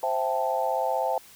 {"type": "chord", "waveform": "sine", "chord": "A minor seventh", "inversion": "first", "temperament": "equal with one note detuned", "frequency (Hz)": [523.3, 662.7, 784, 880], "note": ["C5", "E5", "G5", "A5"], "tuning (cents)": [0, 9, 0, 0], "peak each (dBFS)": -29, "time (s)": [0.03, 1.18], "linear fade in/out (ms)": 2, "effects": ["white hiss -51 dBFS RMS until 1.35 s"]}